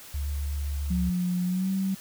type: tone with vibrato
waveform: sine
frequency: 71.6 Hz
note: D2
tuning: 43 cents flat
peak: -27 dBFS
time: 0.14-1.1 s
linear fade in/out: 5 ms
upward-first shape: square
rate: 7.7 Hz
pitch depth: 11 cents each way
type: tone with pitch glide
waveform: sine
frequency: 179 to 191.85 Hz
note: F3 to G3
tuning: +43 to -37 cents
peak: -24 dBFS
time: 0.9-1.95 s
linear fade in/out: 10 ms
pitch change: +120 cents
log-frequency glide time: 1.45-1.71 s
effects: white hiss -46 dBFS RMS until 2 s